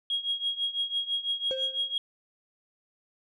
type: tone with tremolo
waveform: sine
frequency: 3285 Hz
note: G#7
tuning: 20 cents flat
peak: -23 dBFS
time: 0.1-1.98 s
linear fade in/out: 2 ms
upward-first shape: triangle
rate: 6 Hz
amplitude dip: 90%
type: tone with exponential decay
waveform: triangle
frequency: 526 Hz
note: C5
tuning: 9 cents sharp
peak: -25 dBFS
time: 1.51-1.96 s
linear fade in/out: 0 ms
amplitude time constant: 97 ms
effects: tanh soft clip ceiling -20 dBFS